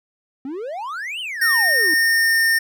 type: exponential two-way sweep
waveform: triangle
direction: up then down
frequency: 254.5 to 3136 to 297.4 Hz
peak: -24 dBFS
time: 0.45-1.94 s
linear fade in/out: 2 ms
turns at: 1.2 s
type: tone with pitch glide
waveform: square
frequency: 1837 to 1819 Hz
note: A#6 to A#6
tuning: -26 to -43 cents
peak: -15 dBFS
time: 1.41-2.59 s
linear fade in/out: 10 ms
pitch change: -17 cents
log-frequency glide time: 1.68-2.41 s
effects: none

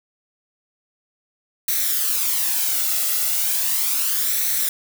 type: noise with flanger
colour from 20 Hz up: blue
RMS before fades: -21 dBFS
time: 1.68-4.69 s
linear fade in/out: 2 ms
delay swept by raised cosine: 0.5 to 1.5 ms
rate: 0.36 Hz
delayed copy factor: +0.55
effects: none

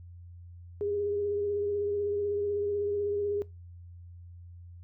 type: tone with vibrato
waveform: sine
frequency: 408.8 Hz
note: G#4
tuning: 27 cents flat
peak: -28 dBFS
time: 0.81-3.42 s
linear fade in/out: 0 ms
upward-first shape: triangle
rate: 16 Hz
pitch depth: 33 cents each way
effects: noise-tail reverb RT60 0.2 s tail -19 dB re dry + added 87 Hz sine -45 dBFS peak until 4.83 s

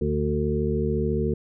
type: harmonic tone with a mistuned harmonic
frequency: 74 Hz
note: D2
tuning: 14 cents sharp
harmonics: 1 / 2 / 3 / 5 / 6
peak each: -28 / -28 / -28 / -28 / -28 dBFS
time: 0.01-1.34 s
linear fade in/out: 5 ms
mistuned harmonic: 6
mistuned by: +18 cents
effects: none

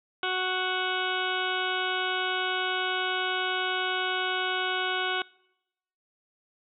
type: harmonic tone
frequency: 370 Hz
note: F#4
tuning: in tune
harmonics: 1 / 2 / 3 / 4 / 6 / 7 / 8 / 9 / 10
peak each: -34 / -34 / -35 / -31 / -37 / -41 / -35 / -38 / -40 dBFS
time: 0.23-5.22 s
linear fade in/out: 2 ms
effects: noise-tail reverb RT60 0.9 s tail -25 dB re dry

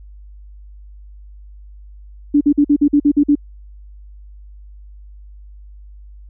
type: tone bursts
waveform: sine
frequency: 290 Hz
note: D4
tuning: 22 cents flat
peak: -8 dBFS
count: 9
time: 2.34-3.354 s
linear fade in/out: 10 ms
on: 70 ms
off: 48 ms
effects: added 50 Hz sine -36 dBFS peak until 6.29 s

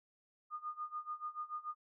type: tone with tremolo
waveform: sine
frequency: 1223 Hz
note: D#6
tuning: 30 cents flat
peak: -37 dBFS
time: 0.5-1.75 s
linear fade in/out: 50 ms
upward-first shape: sine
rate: 6.9 Hz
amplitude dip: 90%
effects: none

